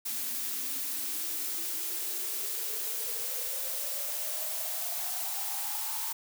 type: noise with high-pass filter sweep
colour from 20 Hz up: blue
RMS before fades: -34 dBFS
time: 0.05-6.13 s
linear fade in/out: 10 ms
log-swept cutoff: 230 to 910 Hz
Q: 9.7
effects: none